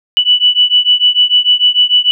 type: beating tone pair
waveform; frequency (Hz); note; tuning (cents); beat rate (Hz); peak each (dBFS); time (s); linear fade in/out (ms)
sine; 2960 / 2966.7; F#7 / F#7; 0 / +4; 6.7; -10; 0.17-2.11; 0
effects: none